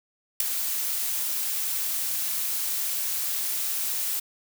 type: noise with ADSR envelope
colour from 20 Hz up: blue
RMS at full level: -18 dBFS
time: 0.4-4.2 s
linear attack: 4 ms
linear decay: 5 ms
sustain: -10 dB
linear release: 10 ms
effects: none